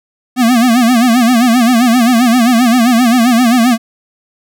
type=tone with vibrato; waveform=square; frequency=240 Hz; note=B3; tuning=49 cents flat; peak=-7 dBFS; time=0.36-3.78 s; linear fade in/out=50 ms; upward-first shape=sine; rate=7.6 Hz; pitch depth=120 cents each way; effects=none